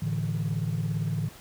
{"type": "chord", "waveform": "sine", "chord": "A suspended fourth", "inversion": "none", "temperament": "equal", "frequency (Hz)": [110, 146.83, 164.81], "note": ["A2", "D3", "E3"], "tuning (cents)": [0, 0, 0], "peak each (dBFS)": -29, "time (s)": [0.02, 1.29], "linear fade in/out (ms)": 5, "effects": ["tanh soft clip ceiling -21 dBFS", "pink hiss -49 dBFS RMS until 1.4 s"]}